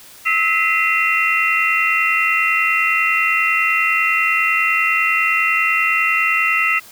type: tone cluster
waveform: sine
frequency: 1300 / 1965 / 2055 / 2464 / 2732 Hz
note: E6 / B6 / C7 / D#7 / F7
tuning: -24 / -9 / -32 / -17 / -39 cents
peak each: -20 / -23 / -19 / -26 / -18 dBFS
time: 0.25-6.8 s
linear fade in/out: 20 ms
effects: white hiss -42 dBFS RMS until 6.91 s